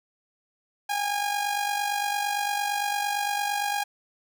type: tone with amplitude modulation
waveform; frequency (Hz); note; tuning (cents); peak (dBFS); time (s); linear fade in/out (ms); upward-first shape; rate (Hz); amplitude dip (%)
sawtooth; 817; G#5; -29; -19; 0.89-3.84; 10; sine; 48.8; 55
effects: none